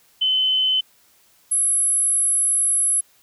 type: tone pair in turn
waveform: sine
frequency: 3045 / 10851 Hz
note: F#7 / E9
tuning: +49 / +49 cents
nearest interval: octave + minor seventh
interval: 2200 cents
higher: second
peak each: -16 dBFS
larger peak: neither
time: 0.21-0.81 / 1.51-3.01 s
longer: second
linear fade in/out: 10 ms
effects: white hiss -57 dBFS RMS until 3.22 s